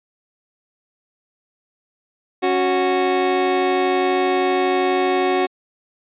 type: tone pair together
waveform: 25% pulse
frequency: 276.3 / 368.8 Hz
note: C#4 / F#4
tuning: -6 / -6 cents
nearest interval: perfect fourth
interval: 500 cents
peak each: -20 / -13 dBFS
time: 2.42-5.47 s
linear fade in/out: 20 ms
effects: resampled to 8000 Hz